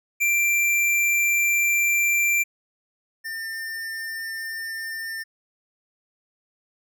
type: tone pair in turn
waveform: square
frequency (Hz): 2358 / 1801.2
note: D7 / A6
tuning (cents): +6 / +40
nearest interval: perfect fourth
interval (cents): 466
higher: first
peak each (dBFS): -19 / -30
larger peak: first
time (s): 0.2-2.44 / 3.24-5.24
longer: first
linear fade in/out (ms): 20
effects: none